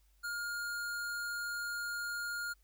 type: tone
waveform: square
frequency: 1417 Hz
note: F6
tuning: 25 cents sharp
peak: -37 dBFS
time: 0.23-2.54 s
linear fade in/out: 20 ms
effects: added 50 Hz sine -65 dBFS peak until 2.63 s + white hiss -75 dBFS RMS until 2.63 s